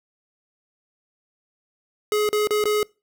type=tone with dropouts; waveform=square; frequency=421.4 Hz; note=G#4; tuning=25 cents sharp; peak=-19 dBFS; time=2.12-2.83 s; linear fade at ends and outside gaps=1 ms; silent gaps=2.29-2.329 / 2.472-2.507 / 2.64-2.655 s; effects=noise-tail reverb RT60 0.3 s tail -25 dB re dry